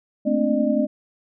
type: tone cluster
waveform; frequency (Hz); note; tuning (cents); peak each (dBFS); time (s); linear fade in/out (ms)
sine; 220 / 231.1 / 262 / 292.7 / 603; A3 / A#3 / C4 / D4 / D5; 0 / -15 / +2 / -6 / +46; -23 / -30 / -22 / -25 / -23; 0.25-0.87; 20
effects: none